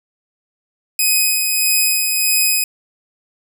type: tone with tremolo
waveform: 5% pulse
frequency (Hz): 2516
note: D#7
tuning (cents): +19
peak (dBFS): -3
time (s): 0.99-2.64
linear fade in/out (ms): 2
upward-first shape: sine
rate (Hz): 1.6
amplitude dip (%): 35
effects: none